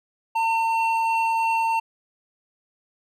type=tone pair together; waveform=triangle; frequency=905 / 2712 Hz; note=A5 / E7; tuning=+48 / +49 cents; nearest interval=octave + perfect fifth; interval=1901 cents; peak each=-18 / -27 dBFS; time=0.35-1.8 s; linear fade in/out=10 ms; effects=none